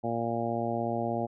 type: harmonic tone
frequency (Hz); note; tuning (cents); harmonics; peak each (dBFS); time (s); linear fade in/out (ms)
116.54; A#2; 0; 1 / 2 / 3 / 4 / 5 / 6 / 7; -37 / -34 / -36 / -38 / -35 / -34 / -37; 0.03-1.27; 20
effects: none